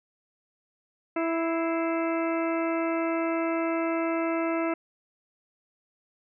harmonic tone with a mistuned harmonic, 329.6 Hz, E4, in tune, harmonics 1 / 2 / 3 / 4 / 5 / 6 / 7 / 8, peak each -27 / -30 / -37 / -35 / -43 / -39 / -45 / -41 dBFS, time 1.16-4.74 s, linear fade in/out 5 ms, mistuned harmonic 6, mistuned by +89 cents, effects none

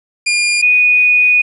sawtooth / sine tone pair in turn, 2413 / 2474 Hz, D7 / D#7, +46 / -10 cents, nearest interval unison, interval 44 cents, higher second, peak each -8 / -7 dBFS, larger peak second, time 0.26-0.62 / 0.62-1.42 s, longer second, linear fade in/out 10 ms, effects resampled to 24000 Hz + 8-bit

